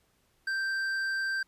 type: tone with hard clipping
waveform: triangle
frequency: 1568 Hz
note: G6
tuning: in tune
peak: -30 dBFS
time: 0.47-1.43 s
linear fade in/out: 5 ms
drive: 10 dB
effects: pink hiss -70 dBFS RMS until 1.47 s + resampled to 32000 Hz